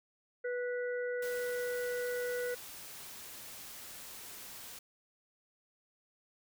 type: harmonic tone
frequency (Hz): 490.9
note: B4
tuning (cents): -10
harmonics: 1 / 3 / 4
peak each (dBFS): -34 / -42 / -47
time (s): 0.44-2.55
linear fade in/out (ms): 10
type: noise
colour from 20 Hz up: white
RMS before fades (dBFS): -48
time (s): 1.22-4.79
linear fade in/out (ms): 5
effects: none